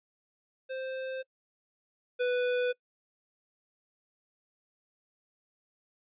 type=tone pair in turn; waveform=square; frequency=523.3 / 494.6 Hz; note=C5 / B4; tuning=0 / +3 cents; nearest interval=minor second; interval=97 cents; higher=first; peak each=-35 / -27 dBFS; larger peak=second; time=0.69-1.23 / 2.19-2.73 s; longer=neither; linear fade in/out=20 ms; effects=noise-tail reverb RT60 0.1 s tail -24 dB re dry + resampled to 8000 Hz